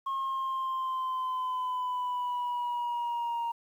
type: exponential sweep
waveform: sine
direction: down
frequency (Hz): 1081 to 932.3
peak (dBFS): -27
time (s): 0.06-3.52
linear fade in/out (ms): 10
effects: tanh soft clip ceiling -28 dBFS + 10-bit